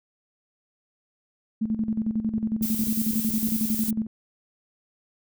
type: tone with tremolo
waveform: sine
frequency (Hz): 220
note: A3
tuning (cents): 0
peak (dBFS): -21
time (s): 1.61-4.07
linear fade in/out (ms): 10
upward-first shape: square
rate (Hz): 11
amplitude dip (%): 70
type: clicks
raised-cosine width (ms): 3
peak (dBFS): -25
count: 7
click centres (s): 2.378 / 2.621 / 2.813 / 2.87 / 3.134 / 3.305 / 3.488
type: noise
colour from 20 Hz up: violet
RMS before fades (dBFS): -30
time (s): 2.62-3.91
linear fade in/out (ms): 10
effects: none